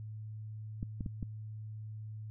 clicks, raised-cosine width 5 ms, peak -24 dBFS, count 4, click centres 0.829 / 1.008 / 1.062 / 1.228 s, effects added 108 Hz sine -41 dBFS peak until 2.3 s

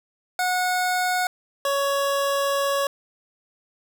25% pulse tone pair in turn, 730 / 558.1 Hz, F#5 / C#5, -24 / +12 cents, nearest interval perfect fourth, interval 464 cents, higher first, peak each -17 dBFS, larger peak neither, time 0.39-1.27 / 1.65-2.87 s, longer second, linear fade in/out 2 ms, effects none

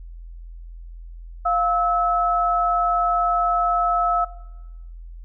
sine tone pair together, 700.3 / 1300 Hz, F5 / E6, +5 / -24 cents, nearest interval major seventh, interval 1071 cents, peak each -20 dBFS, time 1.45-4.25 s, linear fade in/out 10 ms, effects noise-tail reverb RT60 1.0 s tail -18 dB re dry + added 42 Hz sine -35 dBFS peak until 5.24 s

